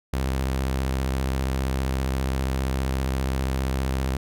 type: tone with vibrato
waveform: sawtooth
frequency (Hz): 66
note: C2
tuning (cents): +16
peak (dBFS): -19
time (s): 0.13-4.17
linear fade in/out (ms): 5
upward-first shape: triangle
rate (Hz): 15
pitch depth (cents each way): 68
effects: none